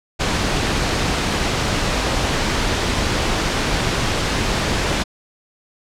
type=noise; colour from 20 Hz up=pink; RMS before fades=-19 dBFS; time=0.19-5.04 s; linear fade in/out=20 ms; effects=low-pass 6000 Hz 12 dB/octave